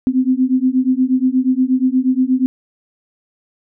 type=beating tone pair; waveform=sine; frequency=253.5 / 261.9 Hz; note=B3 / C4; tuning=+45 / +2 cents; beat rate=8.4 Hz; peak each=-15 dBFS; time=0.07-2.46 s; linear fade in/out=0 ms; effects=none